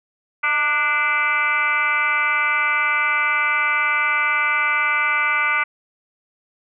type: tone with frequency modulation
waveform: sine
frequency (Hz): 1760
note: A6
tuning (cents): 0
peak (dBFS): -16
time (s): 0.43-5.64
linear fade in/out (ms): 10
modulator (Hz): 286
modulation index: 2.4
effects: none